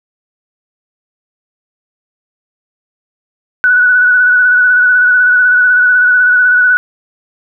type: tone with vibrato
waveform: sine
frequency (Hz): 1480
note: F#6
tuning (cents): 0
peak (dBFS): -5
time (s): 3.64-6.77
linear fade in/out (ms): 0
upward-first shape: square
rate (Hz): 16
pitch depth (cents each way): 21
effects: none